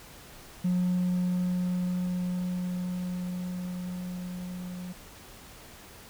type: tone with level ramp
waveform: triangle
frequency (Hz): 180.2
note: F#3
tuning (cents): -45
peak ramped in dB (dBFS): -20 to -34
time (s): 0.64-4.93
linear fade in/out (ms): 10
effects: tanh soft clip ceiling -19 dBFS + pink hiss -49 dBFS RMS until 6.09 s